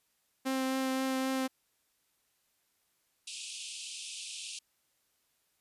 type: tone with vibrato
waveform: sawtooth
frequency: 263.3 Hz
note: C4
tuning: 11 cents sharp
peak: -26 dBFS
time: 0.45-1.48 s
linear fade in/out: 20 ms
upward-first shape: triangle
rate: 3.8 Hz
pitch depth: 12 cents each way
type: band-pass noise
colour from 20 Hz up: pink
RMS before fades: -43 dBFS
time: 3.27-4.59 s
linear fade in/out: 5 ms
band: 2500 to 10000 Hz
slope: 96 dB/octave
effects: white hiss -75 dBFS RMS until 5.6 s + resampled to 32000 Hz